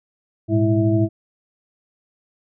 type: tone cluster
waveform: sine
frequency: 108 / 120.8 / 205 / 328.6 / 652 Hz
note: A2 / B2 / G#3 / E4 / E5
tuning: -32 / -38 / -22 / -5 / -19 cents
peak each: -18 / -26 / -25 / -18 / -26 dBFS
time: 0.48-1.09 s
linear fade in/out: 50 ms
effects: none